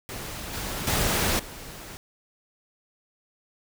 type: noise with level steps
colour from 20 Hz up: pink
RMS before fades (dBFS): -36 / -32 / -24 / -41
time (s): 0.09-1.97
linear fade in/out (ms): 0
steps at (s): 0.53 / 0.87 / 1.39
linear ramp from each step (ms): 5
effects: none